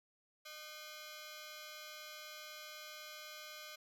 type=ring-modulated tone; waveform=10% pulse; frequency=916 Hz; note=A#5; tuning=31 cents flat; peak=-37 dBFS; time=0.45-3.76 s; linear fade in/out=10 ms; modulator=306 Hz; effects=none